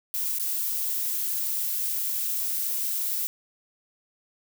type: noise with dropouts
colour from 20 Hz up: violet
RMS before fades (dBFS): -28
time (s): 0.14-3.27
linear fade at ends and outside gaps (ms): 0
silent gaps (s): 0.385-0.397
effects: none